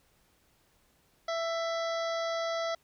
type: harmonic tone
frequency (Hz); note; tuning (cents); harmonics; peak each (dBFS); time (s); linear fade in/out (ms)
664; E5; +12; 1 / 2 / 3 / 5 / 6 / 7 / 8 / 9; -31 / -37 / -41 / -45 / -47 / -48 / -49 / -50; 1.28-2.75; 5
effects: pink hiss -68 dBFS RMS until 2.83 s